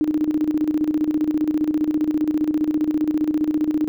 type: tone with tremolo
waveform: sine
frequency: 305.6 Hz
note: D#4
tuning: 31 cents flat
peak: -15 dBFS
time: 0.01-3.88 s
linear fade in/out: 0 ms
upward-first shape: square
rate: 15 Hz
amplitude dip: 65%
effects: none